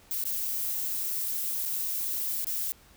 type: noise with dropouts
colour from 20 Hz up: violet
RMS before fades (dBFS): -31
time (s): 0.11-2.72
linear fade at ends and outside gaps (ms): 0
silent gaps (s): 0.239-0.253 / 1.653-1.658 / 2.445-2.469
effects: pink hiss -57 dBFS RMS until 2.96 s